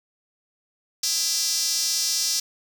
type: tone with high-pass filter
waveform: square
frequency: 182.2 Hz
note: F#3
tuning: 26 cents flat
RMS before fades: -24 dBFS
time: 1.03-2.4 s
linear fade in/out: 5 ms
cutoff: 5300 Hz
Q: 3.5
effects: none